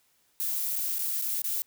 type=noise with dropouts; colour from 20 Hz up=violet; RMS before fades=-30 dBFS; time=0.4-1.62 s; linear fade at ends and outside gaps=0 ms; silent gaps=0.757-0.762 / 0.984-0.992 / 1.215-1.222 / 1.418-1.443 s; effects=white hiss -68 dBFS RMS until 1.66 s